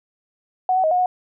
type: tone with pitch steps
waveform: sine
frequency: 741 / 751 / 630 / 723 / 731 Hz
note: F#5 / F#5 / D#5 / F#5 / F#5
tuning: +2 / +26 / +21 / -40 / -21 cents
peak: -15 dBFS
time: 0.69-1.06 s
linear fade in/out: 2 ms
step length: 74 ms
effects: none